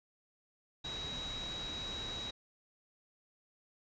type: tone in noise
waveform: sine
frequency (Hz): 3841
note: B7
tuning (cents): -49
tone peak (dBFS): -40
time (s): 0.84-2.31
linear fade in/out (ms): 10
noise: pink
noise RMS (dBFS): -45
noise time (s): 0.84-2.31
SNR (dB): +2
effects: resampled to 16000 Hz